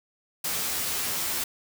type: noise with comb filter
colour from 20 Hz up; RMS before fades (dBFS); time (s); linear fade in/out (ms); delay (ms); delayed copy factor
white; -29; 0.44-1.44; 5; 12; +1
effects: none